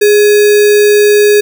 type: tone with sample-and-hold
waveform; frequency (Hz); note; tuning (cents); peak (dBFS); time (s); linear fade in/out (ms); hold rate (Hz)
sine; 415.3; G#4; 0; -3; 0.01-1.41; 10; 2100
effects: none